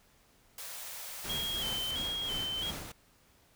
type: high-pass noise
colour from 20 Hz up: white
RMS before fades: -43 dBFS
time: 0.58-1.91 s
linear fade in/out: 2 ms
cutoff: 470 Hz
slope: 96 dB/octave
type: noise with tremolo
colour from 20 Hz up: pink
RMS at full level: -40 dBFS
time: 1.24-2.92 s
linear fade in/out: 5 ms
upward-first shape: sine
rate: 2.9 Hz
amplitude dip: 45%
type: tone with vibrato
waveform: sine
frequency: 3174 Hz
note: G7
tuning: 21 cents sharp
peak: -33 dBFS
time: 1.29-2.71 s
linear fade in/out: 10 ms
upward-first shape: square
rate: 1.5 Hz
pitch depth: 51 cents each way
effects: pink hiss -65 dBFS RMS until 3.55 s